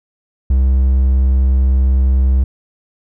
triangle tone, 65.41 Hz, C2, in tune, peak -7 dBFS, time 0.5-2.44 s, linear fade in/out 5 ms, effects none

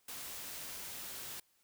white noise, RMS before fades -45 dBFS, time 0.08-1.4 s, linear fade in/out 5 ms, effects white hiss -73 dBFS RMS until 1.63 s

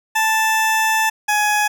20% pulse tone pair in turn, 880 / 839.1 Hz, A5 / G#5, 0 / +18 cents, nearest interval minor second, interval 82 cents, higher first, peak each -10 dBFS, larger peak neither, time 0.15-1.1 / 1.28-1.68 s, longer first, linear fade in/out 10 ms, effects none

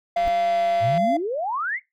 triangle tone with pitch glide, 691 to 685 Hz, F5 to F5, -19 to -34 cents, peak -17 dBFS, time 0.16-1.17 s, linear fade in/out 5 ms, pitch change -15 cents, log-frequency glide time 0.37-0.56 s
brown noise with exponential growth, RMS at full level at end -29 dBFS, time 0.16-0.28 s, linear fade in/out 0 ms, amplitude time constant 26 ms
click train, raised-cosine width 0.3 ms, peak -21 dBFS, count 156, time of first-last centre 0.17-0.977 s, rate 192 Hz
sine exponential sweep, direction up, 98.4 to 2261 Hz, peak -23 dBFS, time 0.8-1.8 s, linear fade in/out 50 ms
effects noise-tail reverb RT60 0.2 s tail -21 dB re dry

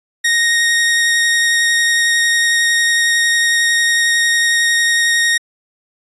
sawtooth tone with vibrato, 1864.7 Hz, A#6, in tune, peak -8 dBFS, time 0.24-5.38 s, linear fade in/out 10 ms, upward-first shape triangle, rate 11 Hz, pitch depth 11 cents each way, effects resampled to 24000 Hz

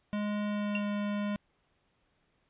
square tone with pitch glide, 207.7 to 205.6 Hz, G#3 to G#3, 0 to -17 cents, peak -31 dBFS, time 0.13-1.36 s, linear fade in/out 0 ms, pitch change -17 cents, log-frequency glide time 0.46-0.84 s
sine tone with exponential decay, 2745 Hz, F7, 31 cents flat, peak -28 dBFS, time 0.75-0.85 s, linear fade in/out 2 ms, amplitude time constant 21 ms
effects pink hiss -73 dBFS RMS until 2.49 s + resampled to 8000 Hz

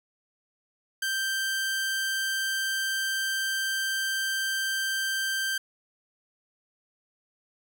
sawtooth tone, 1568 Hz, G6, in tune, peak -23 dBFS, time 1.02-5.58 s, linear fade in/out 5 ms, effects none

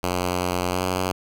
5% pulse tone with pitch glide, 89.8 to 92.27 Hz, F2 to F#2, +49 to -4 cents, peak -11 dBFS, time 0.03-1.12 s, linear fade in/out 5 ms, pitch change +47 cents, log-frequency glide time 0.68-0.84 s, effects none

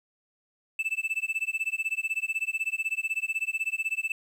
triangle tone with tremolo, 2637 Hz, E7, in tune, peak -22 dBFS, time 0.79-4.12 s, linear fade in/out 2 ms, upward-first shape sine, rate 16 Hz, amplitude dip 100%, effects 10-bit

